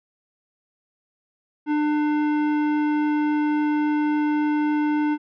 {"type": "tone with hard clipping", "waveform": "sine", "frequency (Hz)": 299.4, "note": "D4", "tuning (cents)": 33, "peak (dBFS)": -21, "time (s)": [1.66, 5.18], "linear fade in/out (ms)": 50, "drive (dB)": 13, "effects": ["resampled to 11025 Hz"]}